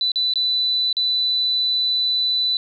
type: tone with dropouts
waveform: sine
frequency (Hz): 3987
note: B7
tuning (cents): +16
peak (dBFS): -17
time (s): 0.01-2.57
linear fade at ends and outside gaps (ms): 1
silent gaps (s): 0.118-0.158 / 0.337-0.357 / 0.928-0.968
effects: 9-bit